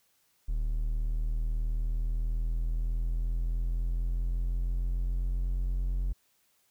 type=linear sweep; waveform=triangle; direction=up; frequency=38.17 to 45.12 Hz; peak=-25 dBFS; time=0.48-6.13 s; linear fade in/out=10 ms; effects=white hiss -70 dBFS RMS until 6.7 s